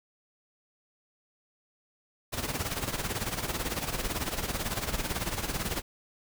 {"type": "noise with tremolo", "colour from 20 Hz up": "pink", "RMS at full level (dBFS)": -30, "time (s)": [2.32, 5.82], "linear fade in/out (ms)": 20, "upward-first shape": "sine", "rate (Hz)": 18, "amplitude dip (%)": 70, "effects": []}